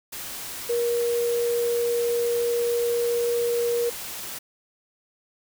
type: tone in noise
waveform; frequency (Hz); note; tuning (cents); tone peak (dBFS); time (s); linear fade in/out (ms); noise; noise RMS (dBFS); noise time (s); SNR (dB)
sine; 474; A#4; +29; -21; 0.69-3.9; 10; white; -35; 0.12-4.39; +11
effects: none